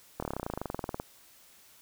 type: slowing click train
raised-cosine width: 1 ms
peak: -19 dBFS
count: 22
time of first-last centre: 0.2-0.999 s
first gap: 25 ms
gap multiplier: 1.04
effects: white hiss -58 dBFS RMS until 1.81 s